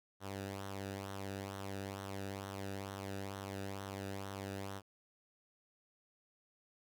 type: tone with flanger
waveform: sawtooth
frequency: 98 Hz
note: G2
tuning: in tune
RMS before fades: -44 dBFS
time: 0.2-4.82 s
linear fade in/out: 50 ms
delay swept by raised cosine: 0.41 to 0.95 ms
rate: 2.2 Hz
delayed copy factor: -0.6
effects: none